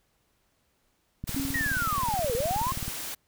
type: click train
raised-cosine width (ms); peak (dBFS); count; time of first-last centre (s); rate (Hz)
5; -22; 32; 1.24-2.88; 18.9
type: noise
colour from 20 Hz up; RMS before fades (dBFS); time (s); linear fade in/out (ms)
white; -36; 1.27-3.15; 10
type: tone with exponential decay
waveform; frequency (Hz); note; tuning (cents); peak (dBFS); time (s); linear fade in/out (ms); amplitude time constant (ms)
sine; 273; C#4; -26; -26; 1.36-2.15; 5; 170
type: linear two-way sweep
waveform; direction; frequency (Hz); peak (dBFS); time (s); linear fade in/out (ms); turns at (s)
sine; down then up; 1921 to 439.9 to 1092; -26; 1.54-2.72; 5; 2.34
effects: pink hiss -71 dBFS RMS until 3.27 s